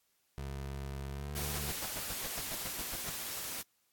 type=tone with pitch glide; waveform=25% pulse; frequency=68.5 to 72.99 Hz; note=C#2 to D2; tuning=-20 to -10 cents; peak=-35 dBFS; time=0.38-1.71 s; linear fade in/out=0 ms; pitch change=+110 cents; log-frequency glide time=1.12-1.34 s
type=noise; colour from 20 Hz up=white; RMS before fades=-40 dBFS; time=1.35-3.63 s; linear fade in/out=20 ms
type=noise bursts; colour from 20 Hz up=pink; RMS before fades=-42 dBFS; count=12; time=1.54-3.105 s; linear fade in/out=10 ms; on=47 ms; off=91 ms
effects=white hiss -75 dBFS RMS until 3.92 s + AAC 64 kbps